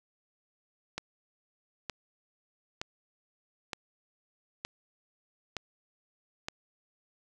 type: click train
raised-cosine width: 0.2 ms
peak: -17 dBFS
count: 7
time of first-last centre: 0.98-6.485 s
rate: 1.09 Hz
effects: none